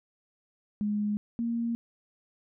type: tone pair in turn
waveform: sine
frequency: 208.3 / 233.1 Hz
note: G#3 / A#3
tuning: +5 / 0 cents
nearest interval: major second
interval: 195 cents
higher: second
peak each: -26 / -27 dBFS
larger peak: first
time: 0.81-1.17 / 1.39-1.75 s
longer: neither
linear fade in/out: 0 ms
effects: none